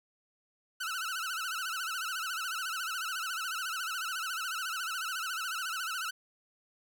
sawtooth tone with vibrato, 1404 Hz, F6, 9 cents sharp, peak -30 dBFS, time 0.8-6.11 s, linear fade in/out 10 ms, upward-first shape sine, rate 14 Hz, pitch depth 150 cents each way, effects none

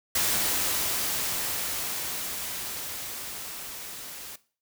white noise with level ramp, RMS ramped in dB -25 to -41 dBFS, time 0.15-4.36 s, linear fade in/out 5 ms, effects noise-tail reverb RT60 0.4 s tail -18 dB re dry

